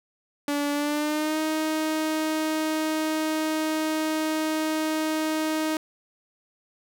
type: tone with pitch glide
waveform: sawtooth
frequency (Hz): 288.6 to 312.9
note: D4 to D#4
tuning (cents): -30 to +10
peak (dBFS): -20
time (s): 0.48-5.77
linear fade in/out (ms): 2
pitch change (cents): +140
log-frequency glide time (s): 0.72-1.39
effects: none